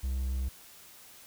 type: tone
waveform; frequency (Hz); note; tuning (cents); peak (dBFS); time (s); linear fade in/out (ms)
triangle; 64.9; C2; -13; -27; 0.03-0.49; 10
effects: white hiss -53 dBFS RMS until 1.26 s